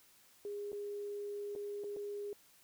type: tone with dropouts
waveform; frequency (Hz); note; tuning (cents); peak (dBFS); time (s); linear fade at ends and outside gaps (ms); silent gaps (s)
sine; 409.5; G#4; -24; -39; 0.45-2.33; 1; 0.719-0.729 / 1.552-1.56 / 1.837-1.842 / 1.963-1.968
effects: white hiss -65 dBFS RMS until 2.63 s